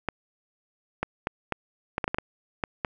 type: clicks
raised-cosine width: 0.5 ms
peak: -11 dBFS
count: 11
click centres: 0.087 / 1.03 / 1.271 / 1.523 / 1.981 / 2.042 / 2.079 / 2.145 / 2.185 / 2.638 / 2.848 s
effects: none